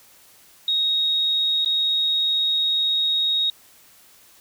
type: tone with dropouts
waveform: sine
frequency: 3758 Hz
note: A#7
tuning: 13 cents sharp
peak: -18 dBFS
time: 0.68-3.5 s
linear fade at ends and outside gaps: 2 ms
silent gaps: 1.648-1.659 s
effects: white hiss -52 dBFS RMS until 4.4 s